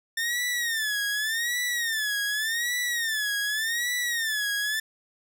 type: tone with vibrato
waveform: sawtooth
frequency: 1800 Hz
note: A6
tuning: 39 cents sharp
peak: -22 dBFS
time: 0.17-4.8 s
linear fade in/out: 5 ms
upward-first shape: sine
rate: 0.86 Hz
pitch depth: 150 cents each way
effects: none

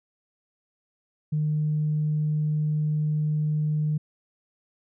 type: tone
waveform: sine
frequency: 152.1 Hz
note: D#3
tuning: 39 cents flat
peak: -21 dBFS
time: 1.32-3.98 s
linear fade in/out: 10 ms
effects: tanh soft clip ceiling -17 dBFS

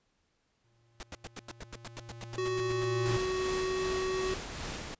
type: tone with exponential growth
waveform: square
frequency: 116.54 Hz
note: A#2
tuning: in tune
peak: -30 dBFS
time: 0.64-3.17 s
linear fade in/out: 5 ms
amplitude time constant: 550 ms
type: noise bursts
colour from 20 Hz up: pink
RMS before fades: -42 dBFS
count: 16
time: 1-2.844 s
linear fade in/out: 0 ms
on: 29 ms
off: 92 ms
type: tone with pitch glide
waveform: square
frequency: 372.2 to 375 Hz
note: F#4 to F#4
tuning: +10 to +23 cents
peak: -31 dBFS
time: 2.38-4.34 s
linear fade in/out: 2 ms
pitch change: +13 cents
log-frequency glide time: 3.09-4.1 s
type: noise with tremolo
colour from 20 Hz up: pink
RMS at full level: -38 dBFS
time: 3.05-4.95 s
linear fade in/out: 10 ms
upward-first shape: sine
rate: 2.6 Hz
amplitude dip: 35%
effects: pink hiss -75 dBFS RMS until 4.99 s + resampled to 16000 Hz

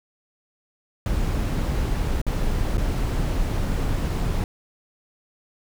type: noise with dropouts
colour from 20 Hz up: brown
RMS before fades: -23 dBFS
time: 1.06-4.44 s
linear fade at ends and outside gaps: 1 ms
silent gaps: 2.216-2.266 / 2.771-2.78 s
effects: none

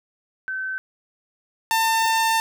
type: tone pair in turn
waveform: sine / sawtooth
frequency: 1534 / 898.6 Hz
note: G6 / A5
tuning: -38 / +36 cents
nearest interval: major sixth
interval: 926 cents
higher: first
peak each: -25 / -14 dBFS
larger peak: second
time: 0.48-0.78 / 1.71-2.4 s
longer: second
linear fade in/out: 0 ms
effects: none

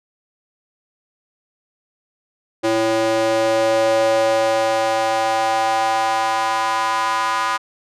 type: tone with high-pass filter sweep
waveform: square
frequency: 111.6 Hz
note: A2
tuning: 25 cents sharp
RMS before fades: -18 dBFS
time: 2.63-7.58 s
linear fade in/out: 20 ms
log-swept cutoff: 420 to 1100 Hz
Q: 3.8
effects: low-pass 8000 Hz 12 dB/octave

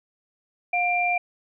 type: tone pair together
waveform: sine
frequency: 711.1 / 2374 Hz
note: F5 / D7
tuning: +31 / +18 cents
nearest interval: octave + major sixth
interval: 2087 cents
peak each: -23 dBFS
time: 0.73-1.18 s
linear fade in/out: 5 ms
effects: none

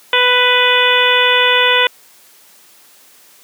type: harmonic tone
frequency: 495.7 Hz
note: B4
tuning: 6 cents sharp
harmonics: 1 / 2 / 3 / 4 / 5 / 6 / 7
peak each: -17 / -17 / -17 / -17 / -17 / -17 / -17 dBFS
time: 0.13-1.87 s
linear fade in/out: 2 ms
effects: white hiss -46 dBFS RMS until 3.43 s + high-pass 200 Hz 12 dB/octave

